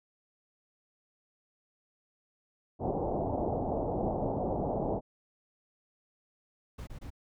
white low-pass noise, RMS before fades -32 dBFS, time 2.79-5.01 s, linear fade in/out 50 ms, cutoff 810 Hz, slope 48 dB/octave
brown noise bursts, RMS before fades -42 dBFS, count 3, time 6.78-7.104 s, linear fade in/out 10 ms, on 92 ms, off 24 ms
effects none

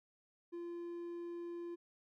triangle tone, 344.3 Hz, F4, 25 cents flat, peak -40 dBFS, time 0.52-1.76 s, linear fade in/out 20 ms, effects none

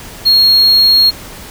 triangle tone, 4275 Hz, C8, 36 cents sharp, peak -4 dBFS, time 0.25-1.11 s, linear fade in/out 20 ms, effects pink hiss -31 dBFS RMS until 1.5 s

